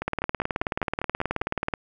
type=two click trains; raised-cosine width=0.5 ms; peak=-10 / -14 dBFS; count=32 / 8; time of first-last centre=0.08-1.738 / 0.02-1.414 s; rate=18.7 / 5.02 Hz; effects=none